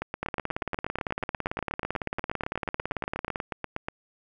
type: two click trains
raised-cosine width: 0.5 ms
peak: -14 / -15 dBFS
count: 57 / 33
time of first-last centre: 0.23-3.358 / 0.02-3.885 s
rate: 17.9 / 8.28 Hz
effects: none